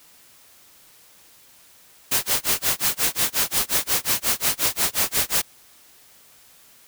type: noise with tremolo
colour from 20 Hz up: white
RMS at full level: -19 dBFS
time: 2.11-5.42 s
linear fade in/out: 10 ms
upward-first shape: sine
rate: 5.6 Hz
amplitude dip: 100%
effects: white hiss -52 dBFS RMS until 6.87 s